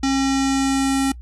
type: tone with low-pass filter sweep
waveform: square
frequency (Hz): 270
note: C#4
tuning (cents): -45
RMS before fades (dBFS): -19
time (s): 0.03-1.12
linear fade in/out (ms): 5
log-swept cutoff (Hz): 5900 to 9900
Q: 2.2
effects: noise-tail reverb RT60 0.1 s tail -22 dB re dry + added 60 Hz sine -34 dBFS peak until 1.21 s